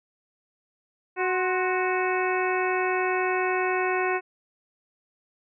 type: harmonic tone with a mistuned harmonic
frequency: 370 Hz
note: F#4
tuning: in tune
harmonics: 1 / 2 / 3 / 4 / 5 / 6 / 7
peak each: -26 / -29 / -31 / -32 / -33 / -34 / -34 dBFS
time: 1.16-4.21 s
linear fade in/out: 50 ms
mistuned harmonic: 3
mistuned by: -70 cents
effects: none